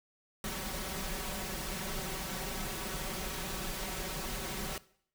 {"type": "noise with comb filter", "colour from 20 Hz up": "pink", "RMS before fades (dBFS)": -38, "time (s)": [0.44, 4.78], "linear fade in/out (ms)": 2, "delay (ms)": 5.3, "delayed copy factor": 0.85, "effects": ["noise-tail reverb RT60 0.6 s tail -19 dB re dry"]}